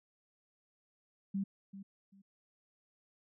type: tone with echo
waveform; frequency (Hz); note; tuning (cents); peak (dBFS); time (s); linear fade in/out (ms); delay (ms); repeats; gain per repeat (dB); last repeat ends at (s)
sine; 196; G3; 0; -32; 1.34-1.44; 10; 390; 2; -13; 2.22
effects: none